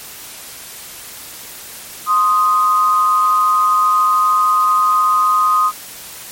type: tone pair together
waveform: sine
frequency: 1046.5 / 1244.5 Hz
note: C6 / D#6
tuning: 0 / 0 cents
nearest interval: minor third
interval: 300 cents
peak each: -17 / -11 dBFS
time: 2.06-5.72 s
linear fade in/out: 50 ms
effects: white hiss -33 dBFS RMS until 6.31 s + MP3 64 kbps